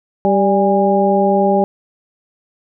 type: harmonic tone with a mistuned harmonic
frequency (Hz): 196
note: G3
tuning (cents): 0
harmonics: 1 / 2 / 3 / 4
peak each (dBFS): -16 / -16 / -16 / -16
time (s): 0.25-1.64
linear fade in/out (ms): 0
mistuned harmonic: 4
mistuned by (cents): +64
effects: none